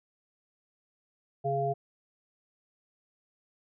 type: harmonic tone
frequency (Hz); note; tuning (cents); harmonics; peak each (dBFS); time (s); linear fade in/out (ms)
138.2; C#3; -5; 1 / 3 / 5; -33 / -32 / -29; 1.44-1.74; 20
effects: none